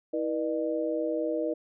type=tone cluster; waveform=sine; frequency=322.8 / 482.2 / 606 Hz; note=E4 / B4 / D#5; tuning=-36 / -41 / -46 cents; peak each=-31 dBFS; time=0.13-1.54 s; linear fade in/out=10 ms; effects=none